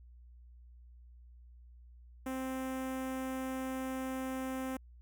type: tone with notch filter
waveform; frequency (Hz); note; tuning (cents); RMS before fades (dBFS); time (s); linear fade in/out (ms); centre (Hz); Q
sawtooth; 261.6; C4; 0; -38; 2.26-4.77; 5; 4300; 0.85
effects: added 60 Hz sine -53 dBFS peak until 5.01 s